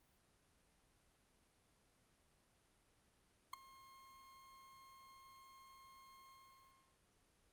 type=tone with ADSR envelope; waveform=40% pulse; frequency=1069 Hz; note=C6; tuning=37 cents sharp; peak=-38 dBFS; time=3.53-7 s; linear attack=6 ms; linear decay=4 ms; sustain=-22 dB; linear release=740 ms; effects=pink hiss -75 dBFS RMS until 7.52 s + Opus 32 kbps